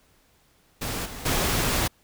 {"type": "noise with level steps", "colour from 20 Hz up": "pink", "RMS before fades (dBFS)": [-30, -38, -24], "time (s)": [0.81, 1.88], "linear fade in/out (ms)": 10, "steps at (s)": [1.05, 1.25], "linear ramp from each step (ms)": 10, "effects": ["pink hiss -62 dBFS RMS until 2.03 s"]}